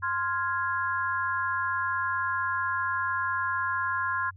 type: chord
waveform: sine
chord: F minor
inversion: second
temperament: equal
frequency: 1046.5 / 1396.9 / 1661.2 Hz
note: C6 / F6 / Ab6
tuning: 0 / 0 / 0 cents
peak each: -29 / -31 / -31 dBFS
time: 0.02-4.31 s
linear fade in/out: 20 ms
effects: added 93 Hz sine -46 dBFS peak until 4.36 s